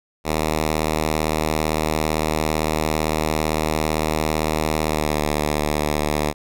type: tone with pitch glide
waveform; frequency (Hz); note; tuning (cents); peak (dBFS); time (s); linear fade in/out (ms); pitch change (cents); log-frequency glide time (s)
5% pulse; 77.78 to 75.22; D#2 to D2; 0 to +42; -8; 0.24-6.34; 50; -58; 4.84-5.18
effects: none

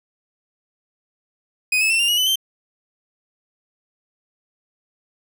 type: tone with pitch steps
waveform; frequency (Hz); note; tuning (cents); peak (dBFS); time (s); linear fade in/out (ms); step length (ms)
40% pulse; 2501 / 2595 / 2693 / 2794 / 2900 / 3009 / 3122; D#7 / E7 / E7 / F7 / F#7 / F#7 / G7; +8 / -28 / +36 / 0 / -35 / +28 / -8; -15; 1.72-2.357; 5; 91
effects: none

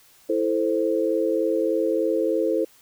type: chord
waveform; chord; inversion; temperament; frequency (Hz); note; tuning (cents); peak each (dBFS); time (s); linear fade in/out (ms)
sine; A minor; second; equal; 329.6 / 440 / 523.3; E4 / A4 / C5; 0 / 0 / 0; -24; 0.29-2.65; 10
effects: white hiss -55 dBFS RMS until 2.81 s

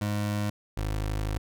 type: tone pair in turn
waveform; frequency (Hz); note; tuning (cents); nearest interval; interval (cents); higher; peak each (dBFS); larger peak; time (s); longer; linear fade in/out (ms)
25% pulse; 103.83 / 52.16; G#2 / G#1; 0 / +8; octave; 1192; first; -23 / -24; first; 0.01-0.5 / 0.77-1.38; second; 5
effects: none

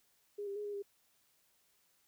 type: tone with pitch steps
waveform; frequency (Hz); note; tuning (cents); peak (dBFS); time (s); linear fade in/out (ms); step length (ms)
sine; 410.2 / 398 / 416.5 / 410.5 / 401.9; G#4 / G4 / G#4 / G#4 / G4; -21 / +26 / +5 / -20 / +43; -38; 0.38-0.825; 10; 89
effects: white hiss -73 dBFS RMS until 2.07 s

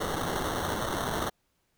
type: noise with sample-and-hold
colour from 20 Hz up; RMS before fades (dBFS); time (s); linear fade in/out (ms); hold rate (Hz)
blue; -31; 0-1.3; 10; 2450
effects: pink hiss -74 dBFS RMS until 1.77 s

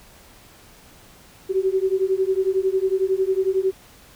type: beating tone pair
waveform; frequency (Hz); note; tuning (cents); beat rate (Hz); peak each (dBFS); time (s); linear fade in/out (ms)
sine; 375.4 / 386.4; F#4 / G4; +25 / -25; 11; -21; 1.49-3.72; 20
effects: pink hiss -49 dBFS RMS until 4.15 s

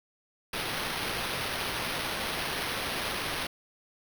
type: noise with sample-and-hold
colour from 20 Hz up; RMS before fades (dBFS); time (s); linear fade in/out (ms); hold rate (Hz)
violet; -33; 0.53-3.47; 5; 7350
effects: none

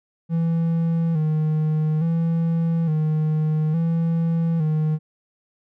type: tone with vibrato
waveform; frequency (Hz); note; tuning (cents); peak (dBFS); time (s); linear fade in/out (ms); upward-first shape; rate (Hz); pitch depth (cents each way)
triangle; 160.3; E3; -48; -16; 0.29-4.99; 50; square; 0.58; 58
effects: none

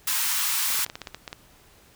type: high-pass noise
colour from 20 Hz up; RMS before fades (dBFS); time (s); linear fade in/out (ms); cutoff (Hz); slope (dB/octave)
white; -25; 0.07-0.85; 5; 860; 96
type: clicks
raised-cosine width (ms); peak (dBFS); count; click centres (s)
0.2; -17; 11; 0.703 / 0.748 / 0.792 / 0.864 / 0.899 / 0.955 / 1.017 / 1.072 / 1.146 / 1.278 / 1.329
effects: pink hiss -55 dBFS RMS until 1.95 s

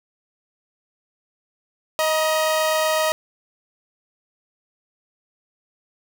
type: tone pair together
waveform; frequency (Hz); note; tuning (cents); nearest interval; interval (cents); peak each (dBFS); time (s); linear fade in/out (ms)
sawtooth; 627 / 954.5; D#5 / A#5; +13 / +41; perfect fifth; 728; -15 / -22; 1.99-3.12; 0
effects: none

